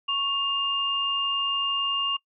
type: tone pair together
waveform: sine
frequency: 1108.7 / 2811 Hz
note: C#6 / F7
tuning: 0 / +11 cents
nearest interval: octave + major third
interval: 1611 cents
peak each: -29 / -24 dBFS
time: 0.08-2.17 s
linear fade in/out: 10 ms
effects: noise-tail reverb RT60 0.1 s tail -24 dB re dry